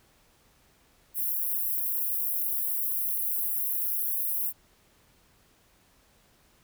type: high-pass noise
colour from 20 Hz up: white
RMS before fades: -29 dBFS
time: 1.14-4.53 s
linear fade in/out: 50 ms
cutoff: 11000 Hz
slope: 48 dB/octave
effects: pink hiss -63 dBFS RMS until 6.63 s